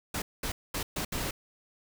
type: noise bursts at uneven times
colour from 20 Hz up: pink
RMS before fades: -33 dBFS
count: 5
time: 0.14-0.22 / 0.43-0.52 / 0.74-0.83 / 0.96-1.05 / 1.12-1.31 s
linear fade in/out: 5 ms
effects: none